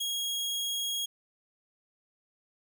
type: tone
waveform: sawtooth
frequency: 3291 Hz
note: G#7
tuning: 16 cents flat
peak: -27 dBFS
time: 0-1.06 s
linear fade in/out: 10 ms
effects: none